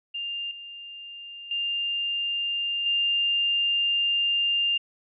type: tone with level steps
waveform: sine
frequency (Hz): 2800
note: F7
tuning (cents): +4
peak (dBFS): -29 / -38 / -25 / -21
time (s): 0.14-4.78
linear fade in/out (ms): 10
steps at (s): 0.51 / 1.51 / 2.86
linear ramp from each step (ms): 2
effects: none